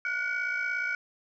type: tone cluster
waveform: sine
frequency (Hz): 1437 / 1494 / 2267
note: F6 / F#6 / C#7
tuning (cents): +49 / +16 / +38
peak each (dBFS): -31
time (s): 0.05-0.95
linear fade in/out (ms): 2
effects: tanh soft clip ceiling -23 dBFS